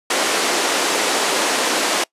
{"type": "band-pass noise", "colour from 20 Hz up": "pink", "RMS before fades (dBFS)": -19, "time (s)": [0.1, 2.04], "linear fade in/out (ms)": 5, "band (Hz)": [300, 9600], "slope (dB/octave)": 24, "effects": ["noise-tail reverb RT60 0.1 s tail -24 dB re dry", "resampled to 32000 Hz"]}